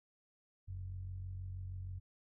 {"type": "tone with low-pass filter", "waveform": "sawtooth", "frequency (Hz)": 46.35, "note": "F#1", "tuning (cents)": 4, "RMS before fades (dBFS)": -44, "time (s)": [0.67, 2], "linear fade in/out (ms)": 20, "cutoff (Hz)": 100, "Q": 7.8, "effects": []}